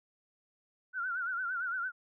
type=tone with vibrato; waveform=sine; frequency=1449 Hz; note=F#6; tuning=37 cents flat; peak=-32 dBFS; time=0.93-1.92 s; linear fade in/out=50 ms; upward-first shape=sine; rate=8.8 Hz; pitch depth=100 cents each way; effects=none